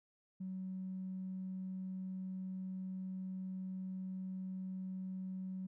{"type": "tone with tanh clipping", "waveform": "triangle", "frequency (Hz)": 187.4, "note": "F#3", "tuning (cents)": 22, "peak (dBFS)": -40, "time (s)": [0.4, 5.67], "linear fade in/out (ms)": 10, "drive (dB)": 4, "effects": []}